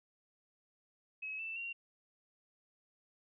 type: tone with pitch steps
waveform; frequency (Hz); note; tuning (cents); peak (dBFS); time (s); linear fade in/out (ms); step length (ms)
sine; 2564 / 2657 / 2754; E7 / E7 / F7; -49 / +13 / -25; -39; 1.22-1.73; 10; 170
effects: none